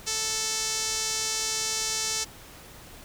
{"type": "tone with band-pass filter", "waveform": "sawtooth", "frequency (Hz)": 440, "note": "A4", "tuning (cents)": 0, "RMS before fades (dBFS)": -29, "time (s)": [0.06, 2.25], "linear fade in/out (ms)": 20, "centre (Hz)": 6100, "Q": 2.3, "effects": ["pink hiss -47 dBFS RMS until 3.04 s"]}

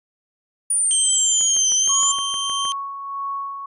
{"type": "exponential two-way sweep", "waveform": "sine", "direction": "down then up", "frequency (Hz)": [9580, 5920, 7230], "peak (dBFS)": -16, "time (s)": [0.7, 2.12], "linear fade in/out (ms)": 5, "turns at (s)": 1.73}
{"type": "tone", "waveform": "sawtooth", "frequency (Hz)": 3136, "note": "G7", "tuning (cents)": 0, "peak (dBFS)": -19, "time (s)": [0.91, 2.72], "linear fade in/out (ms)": 0}
{"type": "click train", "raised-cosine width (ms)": 0.5, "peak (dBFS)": -22, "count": 9, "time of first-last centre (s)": [1.41, 2.652], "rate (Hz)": 6.44}
{"type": "tone with tremolo", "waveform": "sine", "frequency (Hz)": 1108.7, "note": "C#6", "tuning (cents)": 0, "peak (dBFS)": -23, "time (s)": [1.89, 3.66], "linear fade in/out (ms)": 5, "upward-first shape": "sine", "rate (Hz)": 1.6, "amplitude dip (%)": 50}
{"effects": ["resampled to 24000 Hz"]}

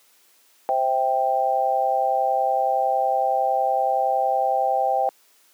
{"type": "chord", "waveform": "sine", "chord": "C major", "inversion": "none", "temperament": "just", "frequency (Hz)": [523.3, 654.1, 784.9], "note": ["C5", "E5", "G5"], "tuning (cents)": [0, -14, 2], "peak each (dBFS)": [-25, -25, -20], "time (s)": [0.69, 5.09], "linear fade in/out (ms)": 0, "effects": ["white hiss -58 dBFS RMS until 5.53 s", "high-pass 300 Hz 12 dB/octave"]}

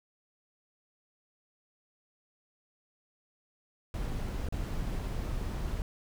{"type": "noise with dropouts", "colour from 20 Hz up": "brown", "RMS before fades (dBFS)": -34, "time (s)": [3.94, 5.82], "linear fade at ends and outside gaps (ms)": 1, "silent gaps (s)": [4.487, 4.524], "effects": []}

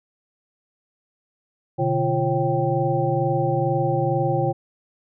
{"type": "tone cluster", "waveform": "sine", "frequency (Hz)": [126.1, 148.3, 346.7, 542, 782], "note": ["B2", "D3", "F4", "C#5", "G5"], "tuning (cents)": [36, 17, -13, -39, -4], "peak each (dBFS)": -25, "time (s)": [1.78, 4.53], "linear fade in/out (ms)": 20, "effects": []}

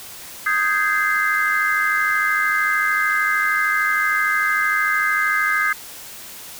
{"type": "chord", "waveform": "sine", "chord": "Ab major seventh", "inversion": "second", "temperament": "equal with one note detuned", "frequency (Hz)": [1244.5, 1568, 1661.2, 2074], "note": ["Eb6", "G6", "Ab6", "C7"], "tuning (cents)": [0, 0, 0, -16], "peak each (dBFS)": -22, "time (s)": [0.46, 5.73], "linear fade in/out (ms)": 5, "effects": ["white hiss -37 dBFS RMS until 6.59 s"]}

